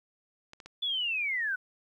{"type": "clicks", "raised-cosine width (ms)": 0.2, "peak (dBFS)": -29, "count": 3, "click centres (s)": [0.534, 0.602, 0.66]}
{"type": "linear sweep", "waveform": "sine", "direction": "down", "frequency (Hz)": [3483, 1462], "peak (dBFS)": -28, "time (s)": [0.82, 1.56], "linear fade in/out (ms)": 10}
{"effects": ["11-bit"]}